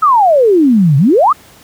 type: exponential two-way sweep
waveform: sine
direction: down then up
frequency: 1318.5 to 130.81 to 1318.5 Hz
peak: -5 dBFS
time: 0.02-1.33 s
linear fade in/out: 10 ms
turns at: 0.97 s
effects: pink hiss -41 dBFS RMS until 1.63 s + high-pass 80 Hz 12 dB/octave